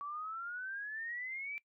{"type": "exponential sweep", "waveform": "sine", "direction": "up", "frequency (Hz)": [1135, 2349], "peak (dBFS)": -39, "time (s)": [0.01, 1.58], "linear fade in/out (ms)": 0, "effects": ["noise-tail reverb RT60 0.1 s tail -21 dB re dry"]}